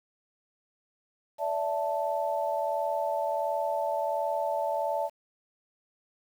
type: chord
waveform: sine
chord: D suspended second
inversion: none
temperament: equal with one note detuned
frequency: 577.9 / 659.3 / 880 Hz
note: D5 / E5 / A5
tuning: -28 / 0 / 0 cents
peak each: -31 dBFS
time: 1.38-5.1 s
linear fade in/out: 50 ms
effects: 9-bit